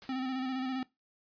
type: noise with exponential decay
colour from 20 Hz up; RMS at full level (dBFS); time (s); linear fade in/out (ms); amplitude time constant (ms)
white; -45; 0.02-0.28; 0; 56
type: tone with vibrato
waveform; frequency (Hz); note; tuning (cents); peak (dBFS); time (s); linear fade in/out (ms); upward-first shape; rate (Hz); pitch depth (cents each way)
square; 260; C4; -11; -33; 0.09-0.83; 2; square; 15; 29
effects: noise-tail reverb RT60 0.2 s tail -21 dB re dry + resampled to 11025 Hz